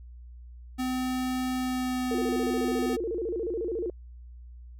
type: tone with pitch glide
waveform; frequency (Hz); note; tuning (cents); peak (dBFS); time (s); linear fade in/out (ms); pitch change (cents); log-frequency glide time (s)
square; 255.4 to 252.2; C4 to B3; -42 to +36; -28; 0.78-2.97; 20; -22; 1.56-2.19
type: tone with vibrato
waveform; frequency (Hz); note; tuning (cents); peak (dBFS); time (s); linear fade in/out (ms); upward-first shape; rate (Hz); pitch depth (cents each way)
sine; 400; G4; +35; -28; 2.11-3.9; 2; square; 14; 220
effects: added 60 Hz sine -43 dBFS peak until 4.79 s